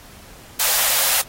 white high-pass noise, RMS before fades -18 dBFS, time 0.59-1.22 s, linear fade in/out 10 ms, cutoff 490 Hz, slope 96 dB/octave, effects pink hiss -44 dBFS RMS until 1.28 s + AAC 48 kbps

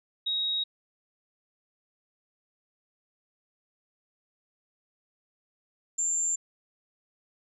sine tone pair in turn, 3788 / 7284 Hz, A#7 / A#8, +27 / -41 cents, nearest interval major seventh, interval 1132 cents, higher second, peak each -26 / -25 dBFS, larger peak second, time 0.26-0.64 / 5.98-6.36 s, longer neither, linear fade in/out 10 ms, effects none

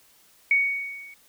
sine tone with level ramp, 2234 Hz, C#7, 13 cents sharp, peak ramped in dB -15 to -43 dBFS, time 0.51-1.14 s, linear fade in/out 2 ms, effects white hiss -58 dBFS RMS until 1.28 s

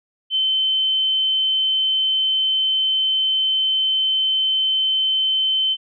sine tone, 3075 Hz, G7, 34 cents flat, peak -16 dBFS, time 0.3-5.77 s, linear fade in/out 50 ms, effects none

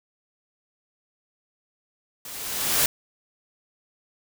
white noise with level ramp, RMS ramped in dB -39 to -19 dBFS, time 2.25-2.86 s, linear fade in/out 2 ms, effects none

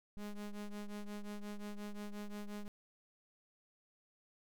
square ring-modulated tone, 103.83 Hz, G#2, in tune, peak -40 dBFS, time 0.17-2.68 s, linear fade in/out 0 ms, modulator 101 Hz, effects none

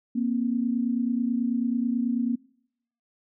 sine tone pair together, 235.8 / 265 Hz, A#3 / C4, +20 / +22 cents, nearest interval major second, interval 202 cents, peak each -24 / -28 dBFS, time 0.15-2.36 s, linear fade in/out 10 ms, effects noise-tail reverb RT60 0.8 s tail -26 dB re dry

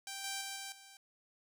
5% pulse tone with level steps, 784 Hz, G5, in tune, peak -30 / -26 / -29 / -31 / -43 dBFS, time 0.07-0.97 s, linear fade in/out 2 ms, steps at 0.24 / 0.41 / 0.56 / 0.72 s, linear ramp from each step 2 ms, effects none

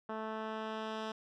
10% pulse tone with low-pass filter sweep, 219 Hz, A3, 8 cents flat, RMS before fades -40 dBFS, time 0.09-1.12 s, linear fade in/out 5 ms, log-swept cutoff 1500 to 4300 Hz, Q 0.96, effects none

